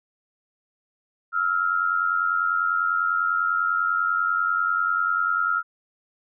sine tone pair together, 1309.9 / 1400 Hz, E6 / F6, -11 / +4 cents, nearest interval minor second, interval 115 cents, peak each -24 / -22 dBFS, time 1.32-5.63 s, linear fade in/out 50 ms, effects none

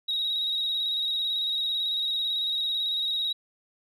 sine tone with vibrato, 3804 Hz, A#7, 34 cents sharp, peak -24 dBFS, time 0.08-3.33 s, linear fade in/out 10 ms, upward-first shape square, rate 18 Hz, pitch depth 30 cents each way, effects tanh soft clip ceiling -21 dBFS

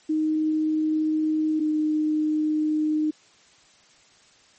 sine tone pair in turn, 311.1 / 307.2 Hz, D#4 / D#4, 0 / -22 cents, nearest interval unison, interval 22 cents, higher first, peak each -20 dBFS, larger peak neither, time 0.09-1.6 / 1.6-3.11 s, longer neither, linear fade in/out 10 ms, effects white hiss -56 dBFS RMS until 4.58 s + MP3 32 kbps

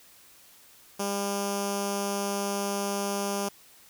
5% pulse tone with notch filter, 200 Hz, G3, 35 cents sharp, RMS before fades -30 dBFS, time 0.99-3.49 s, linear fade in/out 10 ms, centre 1900 Hz, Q 0.52, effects white hiss -55 dBFS RMS until 3.89 s

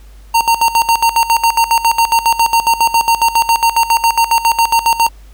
square tone with tremolo, 920 Hz, A#5, 23 cents flat, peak -8 dBFS, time 0.34-5.09 s, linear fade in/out 10 ms, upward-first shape square, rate 7.3 Hz, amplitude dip 80%, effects added 50 Hz sine -35 dBFS peak until 5.33 s + pink hiss -49 dBFS RMS until 5.33 s

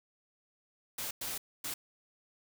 white noise bursts at uneven times, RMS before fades -38 dBFS, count 3, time 0.98-1.11 / 1.21-1.38 / 1.64-1.74 s, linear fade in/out 5 ms, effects none

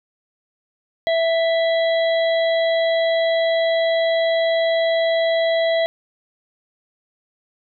harmonic tone, 660 Hz, E5, 2 cents sharp, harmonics 1 / 3 / 5 / 6, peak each -16 / -26 / -30 / -32 dBFS, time 1.07-5.86 s, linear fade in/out 0 ms, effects none

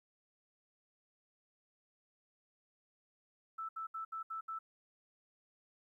sine tone bursts, 1318.5 Hz, E6, in tune, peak -39 dBFS, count 6, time 3.58-4.59 s, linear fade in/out 10 ms, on 110 ms, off 70 ms, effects 13-bit

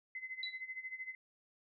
sine tone with tremolo, 2047 Hz, C7, 38 cents flat, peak -39 dBFS, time 0.15-1.15 s, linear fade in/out 2 ms, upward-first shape sine, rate 13 Hz, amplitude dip 80%
sine tone with exponential decay, 3951 Hz, B7, in tune, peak -34 dBFS, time 0.43-0.61 s, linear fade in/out 2 ms, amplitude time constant 37 ms
effects none

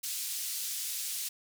white band-pass noise, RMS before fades -36 dBFS, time 0.03-1.29 s, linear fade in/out 10 ms, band 3600 to 14000 Hz, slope 12 dB/octave, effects none

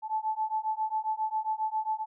sine beating tone pair, 867 / 874.4 Hz, A5 / A5, -26 / -11 cents, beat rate 7.4 Hz, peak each -31 dBFS, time 0.02-2.06 s, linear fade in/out 50 ms, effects none

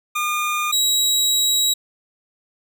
25% pulse tone pair in turn, 1213 / 3858 Hz, D#6 / B7, -44 / -41 cents, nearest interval octave + minor sixth, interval 2003 cents, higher second, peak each -16 / -12 dBFS, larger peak second, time 0.15-0.72 / 0.72-1.74 s, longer second, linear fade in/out 10 ms, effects none

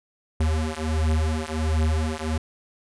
square beating tone pair, 77.78 / 79.18 Hz, D#2 / D#2, 0 / +31 cents, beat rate 1.4 Hz, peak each -25 / -25 dBFS, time 0.4-2.38 s, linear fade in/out 5 ms, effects resampled to 24000 Hz

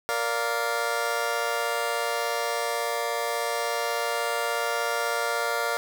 20% pulse chord, Bb major, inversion none, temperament just, 466.2 / 582.7 / 699.2 Hz, Bb4 / D5 / F5, 0 / -14 / +2 cents, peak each -25 dBFS, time 0.09-5.77 s, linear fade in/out 0 ms, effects none

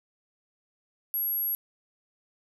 sine tone, 11520 Hz, F#9, 47 cents flat, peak -26 dBFS, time 1.14-1.55 s, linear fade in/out 0 ms, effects none

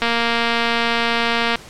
click train, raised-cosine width 0.3 ms, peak -3 dBFS, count 359, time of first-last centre 0.02-1.556 s, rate 233 Hz, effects pink hiss -40 dBFS RMS until 1.69 s + low-pass 9000 Hz 12 dB/octave

